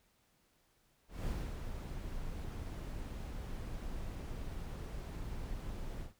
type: noise with ADSR envelope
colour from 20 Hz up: brown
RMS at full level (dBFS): -36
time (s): 1.08-6.14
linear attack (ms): 180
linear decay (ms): 280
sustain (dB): -6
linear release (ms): 130
effects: pink hiss -73 dBFS RMS until 6.19 s